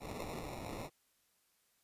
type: noise with sample-and-hold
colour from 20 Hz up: blue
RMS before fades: -44 dBFS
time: 0-0.9 s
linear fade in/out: 50 ms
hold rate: 1575 Hz
effects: white hiss -75 dBFS RMS until 1.83 s + resampled to 32000 Hz